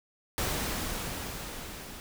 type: noise with level ramp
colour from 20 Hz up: pink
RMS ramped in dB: -30 to -44 dBFS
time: 0.38-2 s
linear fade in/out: 0 ms
effects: none